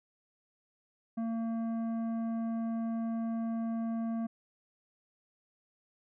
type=tone with tanh clipping; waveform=triangle; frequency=227.6 Hz; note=A#3; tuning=41 cents flat; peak=-33 dBFS; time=1.17-4.27 s; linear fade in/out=10 ms; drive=14 dB; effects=none